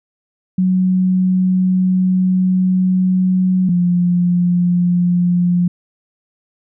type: tone pair in turn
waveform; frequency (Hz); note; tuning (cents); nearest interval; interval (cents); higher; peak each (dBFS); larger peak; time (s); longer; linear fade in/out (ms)
sine; 185 / 176.57; F#3 / F3; 0 / +19; minor second; 81; first; -11; neither; 0.58-3.69 / 3.69-5.68; first; 5
effects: none